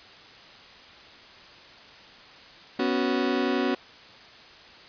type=chord; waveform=35% pulse; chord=B suspended second; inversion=none; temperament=just; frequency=246.9 / 277.8 / 370.4 Hz; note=B3 / C#4 / F#4; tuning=0 / +4 / +2 cents; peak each=-26 dBFS; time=2.79-3.75 s; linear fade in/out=5 ms; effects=white hiss -48 dBFS RMS until 4.88 s + resampled to 11025 Hz